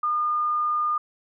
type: tone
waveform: sine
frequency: 1215 Hz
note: D#6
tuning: 42 cents flat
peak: -21 dBFS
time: 0.03-0.98 s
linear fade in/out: 5 ms
effects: none